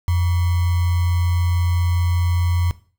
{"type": "tone with sample-and-hold", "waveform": "sine", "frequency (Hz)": 87.31, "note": "F2", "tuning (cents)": 0, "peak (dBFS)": -15, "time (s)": [0.08, 2.71], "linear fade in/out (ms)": 0, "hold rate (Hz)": 1050, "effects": ["noise-tail reverb RT60 0.4 s tail -17 dB re dry"]}